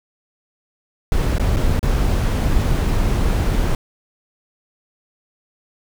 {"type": "noise with dropouts", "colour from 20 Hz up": "brown", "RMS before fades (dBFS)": -17, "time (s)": [1.12, 3.75], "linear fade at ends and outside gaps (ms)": 1, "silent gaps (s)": [[1.383, 1.397], [1.562, 1.568], [1.794, 1.829]], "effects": []}